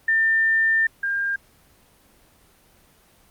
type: tone pair in turn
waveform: sine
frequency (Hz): 1800 / 1603.6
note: A6 / G6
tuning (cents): +39 / +39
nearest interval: major second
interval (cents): 200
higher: first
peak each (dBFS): -16 / -21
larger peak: first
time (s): 0.08-0.87 / 1.03-1.36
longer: first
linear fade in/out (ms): 5
effects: pink hiss -56 dBFS RMS until 3.3 s + Opus 24 kbps